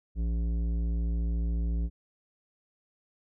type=tone with tanh clipping; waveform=sine; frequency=57.1 Hz; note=A#1; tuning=35 cents flat; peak=-28 dBFS; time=0.15-1.9 s; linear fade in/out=50 ms; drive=12 dB; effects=none